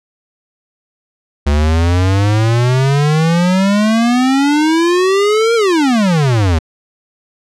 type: exponential two-way sweep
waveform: square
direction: up then down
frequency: 71 to 470.8 to 76.4 Hz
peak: -10 dBFS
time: 1.46-6.59 s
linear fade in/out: 10 ms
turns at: 5.55 s
effects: low-pass 7000 Hz 12 dB/octave